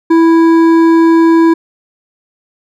sine tone with hard clipping, 329.6 Hz, E4, in tune, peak -6 dBFS, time 0.1-1.54 s, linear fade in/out 10 ms, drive 9 dB, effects none

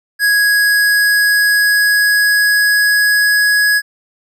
square tone with pitch glide, 1661.2 to 1671.8 Hz, G#6 to G#6, 0 to +11 cents, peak -10 dBFS, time 0.19-3.82 s, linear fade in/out 50 ms, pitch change +11 cents, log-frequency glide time 0.35-3.63 s, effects none

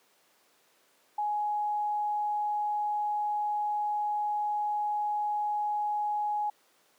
sine tone, 836 Hz, G#5, 11 cents sharp, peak -27 dBFS, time 1.18-6.5 s, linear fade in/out 5 ms, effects pink hiss -65 dBFS RMS until 6.98 s + high-pass 400 Hz 12 dB/octave

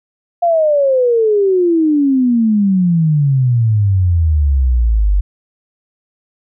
sine exponential sweep, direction down, 702 to 47 Hz, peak -9 dBFS, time 0.42-5.21 s, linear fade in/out 10 ms, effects none

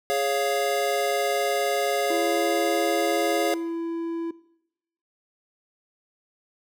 square chord, Db major, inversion second, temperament equal, 415.3 / 554.4 / 698.5 Hz, Ab4 / Db5 / F5, 0 / 0 / 0 cents, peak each -28 / -27 / -27 dBFS, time 0.1-3.54 s, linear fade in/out 0 ms
triangle tone with pitch glide, 336.4 to 333.3 Hz, E4 to E4, +35 to +19 cents, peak -24 dBFS, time 2.1-4.31 s, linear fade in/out 5 ms, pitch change -16 cents, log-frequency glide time 2.47-3.34 s
effects noise-tail reverb RT60 0.8 s tail -20 dB re dry

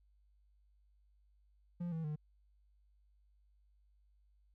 triangle tone with pitch steps, 173.8 / 162.16 / 151.3 Hz, F3 / E3 / D#3, -8 / -28 / -48 cents, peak -35 dBFS, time 1.8-2.16 s, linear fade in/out 10 ms, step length 120 ms, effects added 50 Hz sine -67 dBFS peak until 4.54 s

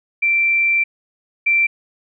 sine tone pair in turn, 2349 / 2349 Hz, D7 / D7, 0 / 0 cents, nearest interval unison, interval 0 cents, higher neither, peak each -13 / -12 dBFS, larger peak second, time 0.22-0.84 / 1.46-1.67 s, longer first, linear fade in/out 10 ms, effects none

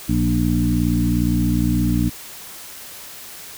harmonic tone with a mistuned harmonic, 59.6 Hz, A#1, 39 cents sharp, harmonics 1 / 2 / 3 / 4 / 5, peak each -22 / -22 / -22 / -22 / -22 dBFS, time 0.08-2.1 s, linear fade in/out 20 ms, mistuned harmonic 4, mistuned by -19 cents, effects white hiss -37 dBFS RMS until 3.57 s

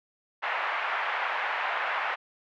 pink band-pass noise, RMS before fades -30 dBFS, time 0.42-2.16 s, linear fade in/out 20 ms, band 750 to 2400 Hz, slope 24 dB/octave, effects none

